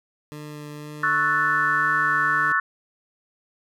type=tone with vibrato; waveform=20% pulse; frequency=149.2 Hz; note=D3; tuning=28 cents sharp; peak=-30 dBFS; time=0.32-2.52 s; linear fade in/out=0 ms; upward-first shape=sine; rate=2 Hz; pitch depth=10 cents each way
type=chord; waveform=sine; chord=F# minor seventh; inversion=second; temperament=equal; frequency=1108.7 / 1318.5 / 1480 / 1760 Hz; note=C#6 / E6 / F#6 / A6; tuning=0 / 0 / 0 / 0 cents; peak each=-25 / -25 / -23 / -23 dBFS; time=1.03-2.6 s; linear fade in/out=5 ms
effects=none